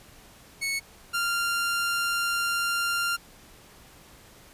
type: tone pair in turn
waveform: sawtooth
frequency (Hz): 2208 / 1391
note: C#7 / F6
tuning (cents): -7 / -7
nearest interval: minor sixth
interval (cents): 800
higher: first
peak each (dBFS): -23 / -21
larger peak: second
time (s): 0.61-0.8 / 1.13-3.17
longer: second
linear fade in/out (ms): 20
effects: pink hiss -52 dBFS RMS until 4.53 s + resampled to 32000 Hz